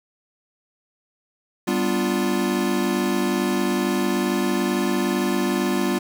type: chord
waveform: square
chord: G dominant seventh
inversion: none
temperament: equal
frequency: 196 / 246.9 / 293.7 / 349.2 Hz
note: G3 / B3 / D4 / F4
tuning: 0 / 0 / 0 / 0 cents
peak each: -26 / -26 / -29 / -25 dBFS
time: 1.67-5.99 s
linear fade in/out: 10 ms
effects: 8-bit